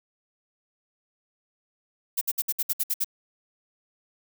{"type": "noise bursts", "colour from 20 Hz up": "violet", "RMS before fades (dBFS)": -25, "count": 9, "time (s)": [2.17, 3.045], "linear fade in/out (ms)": 10, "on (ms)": 43, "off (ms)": 61, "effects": []}